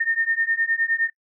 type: beating tone pair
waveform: sine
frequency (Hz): 1818 / 1827.7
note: A#6 / A#6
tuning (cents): -44 / -35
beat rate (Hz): 9.7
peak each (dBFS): -23 / -22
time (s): 0-1.1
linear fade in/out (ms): 10
effects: noise-tail reverb RT60 0.1 s tail -22 dB re dry

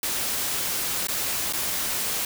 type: noise with dropouts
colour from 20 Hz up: white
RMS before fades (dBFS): -27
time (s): 0.03-2.25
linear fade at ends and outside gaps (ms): 2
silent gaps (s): 1.071-1.084 / 1.526-1.534
effects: none

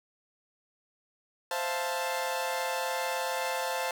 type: chord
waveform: sawtooth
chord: F major seventh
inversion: second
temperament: equal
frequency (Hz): 523.3 / 659.3 / 698.5 / 880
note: C5 / E5 / F5 / A5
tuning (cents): 0 / 0 / 0 / 0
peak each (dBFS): -30 / -36 / -33 / -30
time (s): 1.51-3.91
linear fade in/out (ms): 2
effects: 10-bit

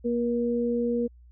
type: tone pair together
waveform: sine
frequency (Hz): 237.4 / 476.7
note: A#3 / A#4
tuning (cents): +32 / +39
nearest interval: octave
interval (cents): 1207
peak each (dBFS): -26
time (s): 0.04-1.08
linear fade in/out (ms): 20
effects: added 60 Hz sine -49 dBFS peak until 1.31 s

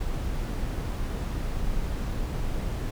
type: noise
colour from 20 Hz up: brown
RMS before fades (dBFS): -29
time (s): 0-2.91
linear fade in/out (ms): 10
effects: none

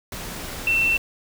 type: tone in noise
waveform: sine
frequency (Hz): 2690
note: E7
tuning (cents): +34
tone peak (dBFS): -17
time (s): 0.67-0.97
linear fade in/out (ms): 2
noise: pink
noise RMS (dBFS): -33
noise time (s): 0.12-0.98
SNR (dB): +13
effects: none

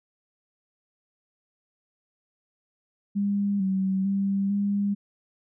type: tone with pitch steps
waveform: sine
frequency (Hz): 201.5 / 190.9 / 196.9 / 201.8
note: G3 / G3 / G3 / G#3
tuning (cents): +48 / -46 / +8 / -49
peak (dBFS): -22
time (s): 3.15-4.95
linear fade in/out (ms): 20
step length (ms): 450
effects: none

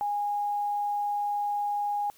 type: tone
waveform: sine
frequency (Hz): 822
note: G#5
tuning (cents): -18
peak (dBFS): -26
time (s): 0.01-2.1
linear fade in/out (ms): 0
effects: white hiss -59 dBFS RMS until 2.17 s

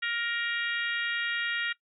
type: harmonic tone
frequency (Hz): 469.8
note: A#4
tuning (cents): +13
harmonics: 3 / 4 / 5 / 6 / 7 / 8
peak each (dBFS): -34 / -32 / -39 / -37 / -39 / -42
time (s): 0.02-1.73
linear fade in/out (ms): 10
effects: noise-tail reverb RT60 0.1 s tail -20 dB re dry

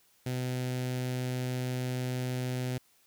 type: tone with notch filter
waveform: sawtooth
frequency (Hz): 126.5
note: B2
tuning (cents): +42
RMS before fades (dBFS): -33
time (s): 0.26-2.78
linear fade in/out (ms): 5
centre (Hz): 1100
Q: 1.4
effects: white hiss -66 dBFS RMS until 3.06 s

